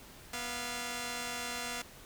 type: tone pair together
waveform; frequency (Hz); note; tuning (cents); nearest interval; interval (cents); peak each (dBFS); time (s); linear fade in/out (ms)
5% pulse; 243.4 / 690; B3 / F5; -25 / -21; octave + tritone; 1804; -28; 0.33-1.82; 5
effects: pink hiss -53 dBFS RMS until 2.05 s